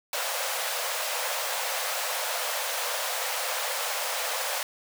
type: high-pass noise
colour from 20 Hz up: pink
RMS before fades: -30 dBFS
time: 0.13-4.63 s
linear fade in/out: 2 ms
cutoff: 490 Hz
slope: 96 dB/octave
effects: none